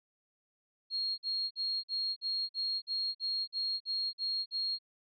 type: tone bursts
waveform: sine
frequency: 4265 Hz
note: C8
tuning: 32 cents sharp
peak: -31 dBFS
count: 12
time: 0.9-4.788 s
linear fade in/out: 50 ms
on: 280 ms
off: 48 ms
effects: none